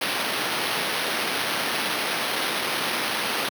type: noise with sample-and-hold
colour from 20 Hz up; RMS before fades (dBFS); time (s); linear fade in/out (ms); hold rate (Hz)
blue; -26; 0.01-3.49; 5; 7350
effects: high-pass 200 Hz 12 dB/octave